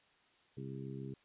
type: harmonic tone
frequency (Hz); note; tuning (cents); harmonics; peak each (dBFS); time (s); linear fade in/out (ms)
67; C2; +42; 2 / 3 / 4 / 5 / 6; -44 / -48 / -51 / -51 / -50; 0.57-1.14; 5
effects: white hiss -69 dBFS RMS until 1.24 s + resampled to 8000 Hz